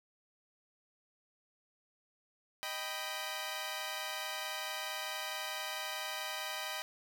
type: chord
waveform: 10% pulse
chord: Eb augmented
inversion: none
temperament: equal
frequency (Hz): 622.3 / 784 / 987.8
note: Eb5 / G5 / B5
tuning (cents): 0 / 0 / 0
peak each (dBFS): -34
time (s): 2.63-6.82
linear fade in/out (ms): 0
effects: none